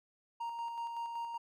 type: tone with tremolo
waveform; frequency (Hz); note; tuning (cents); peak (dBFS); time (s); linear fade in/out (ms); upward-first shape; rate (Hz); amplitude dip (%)
triangle; 932.3; A#5; 0; -34; 0.4-1.38; 10; square; 5.3; 35
effects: none